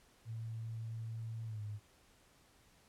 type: tone with pitch glide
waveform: sine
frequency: 113 to 104.83 Hz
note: A2 to G#2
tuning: +47 to +17 cents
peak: -40 dBFS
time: 0.25-1.8 s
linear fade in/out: 50 ms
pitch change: -130 cents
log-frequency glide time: 1.45-1.62 s
effects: pink hiss -67 dBFS RMS until 2.88 s + low-pass 12000 Hz 12 dB/octave